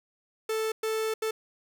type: tone bursts at uneven times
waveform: 45% pulse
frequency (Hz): 440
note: A4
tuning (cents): 0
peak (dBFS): -27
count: 3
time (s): 0.49-0.72 / 0.83-1.14 / 1.22-1.31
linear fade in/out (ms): 5
effects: none